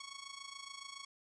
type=tone with amplitude modulation; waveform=10% pulse; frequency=1108.7 Hz; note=C#6; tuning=in tune; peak=-35 dBFS; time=0-1.05 s; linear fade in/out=5 ms; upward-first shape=sine; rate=27.1 Hz; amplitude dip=75%; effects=resampled to 24000 Hz + 12-bit